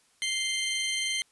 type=tone pair together; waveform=sawtooth; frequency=2093 / 3128 Hz; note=C7 / G7; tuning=0 / -4 cents; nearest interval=perfect fifth; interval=696 cents; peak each=-27 dBFS; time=0.22-1.22 s; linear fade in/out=0 ms; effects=white hiss -65 dBFS RMS until 1.31 s + resampled to 24000 Hz